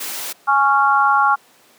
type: noise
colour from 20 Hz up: white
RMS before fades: -27 dBFS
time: 0-0.33 s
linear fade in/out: 10 ms
type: chord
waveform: sine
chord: Db major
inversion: second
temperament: just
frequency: 831.5 / 1108.7 / 1385.9 Hz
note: Ab5 / Db6 / F6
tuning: +2 / 0 / -14 cents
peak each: -16 dBFS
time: 0.47-1.36 s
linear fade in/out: 20 ms
effects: pink hiss -51 dBFS RMS until 1.78 s + high-pass 300 Hz 12 dB/octave